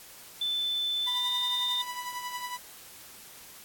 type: tone with pitch glide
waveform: sine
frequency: 3520 to 3623 Hz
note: A7 to A7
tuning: 0 to +50 cents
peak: -27 dBFS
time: 0.41-1.82 s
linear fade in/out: 5 ms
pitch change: +50 cents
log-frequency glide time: 1.01-1.29 s
type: tone with tremolo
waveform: sawtooth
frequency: 987.8 Hz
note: B5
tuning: in tune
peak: -28 dBFS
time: 1.06-2.58 s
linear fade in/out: 20 ms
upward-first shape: triangle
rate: 11 Hz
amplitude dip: 65%
effects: white hiss -49 dBFS RMS until 3.64 s + AAC 64 kbps